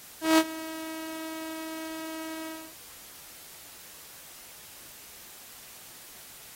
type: tone with ADSR envelope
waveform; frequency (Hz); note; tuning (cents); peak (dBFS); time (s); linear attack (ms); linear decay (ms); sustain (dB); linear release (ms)
sawtooth; 320; D#4; +49; -12; 0.21-2.74; 170; 52; -20; 270
effects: white hiss -48 dBFS RMS until 6.55 s + AAC 48 kbps